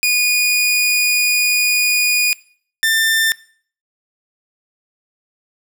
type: tone pair in turn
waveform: sawtooth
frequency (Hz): 2457 / 1789.9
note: D#7 / A6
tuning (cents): -22 / +29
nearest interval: perfect fourth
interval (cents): 549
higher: first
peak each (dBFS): -9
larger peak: neither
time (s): 0.03-2.33 / 2.83-3.32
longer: first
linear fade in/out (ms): 0
effects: noise-tail reverb RT60 0.5 s tail -21 dB re dry